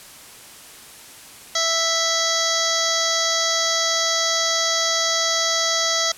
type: harmonic tone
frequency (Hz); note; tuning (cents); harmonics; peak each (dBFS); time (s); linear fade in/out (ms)
659.3; E5; 0; 1 / 2 / 3 / 5 / 6 / 7 / 8 / 9 / 10; -27 / -27 / -27 / -27 / -27 / -27 / -27 / -27 / -27; 1.55-6.12; 5
effects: white hiss -42 dBFS RMS until 6.17 s + low-pass 12000 Hz 12 dB/octave